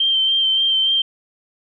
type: tone with vibrato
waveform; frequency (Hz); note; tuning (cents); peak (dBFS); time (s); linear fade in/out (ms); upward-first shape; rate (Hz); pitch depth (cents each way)
sine; 3136; G7; 0; -14; 0-1.02; 5; sine; 3.5; 20
effects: none